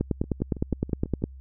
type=two click trains; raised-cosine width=3 ms; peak=-11 / -24 dBFS; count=13 / 7; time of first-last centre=0.01-1.24 / 0.24-1.222 s; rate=9.76 / 6.11 Hz; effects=added 66 Hz sine -41 dBFS peak until 1.4 s